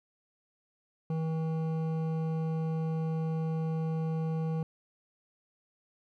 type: tone with hard clipping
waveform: sine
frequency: 160.5 Hz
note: E3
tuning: 46 cents flat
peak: -31 dBFS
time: 1.1-4.63 s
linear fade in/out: 2 ms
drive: 11 dB
effects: none